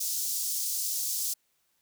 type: high-pass noise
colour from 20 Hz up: pink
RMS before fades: -31 dBFS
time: 0-1.34 s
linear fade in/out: 10 ms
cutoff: 5300 Hz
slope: 24 dB/octave
effects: white hiss -73 dBFS RMS until 1.81 s